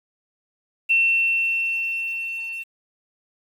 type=tone with level ramp; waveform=sine; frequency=2700 Hz; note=E7; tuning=41 cents sharp; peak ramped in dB=-14 to -29 dBFS; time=0.89-2.64 s; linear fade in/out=20 ms; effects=8-bit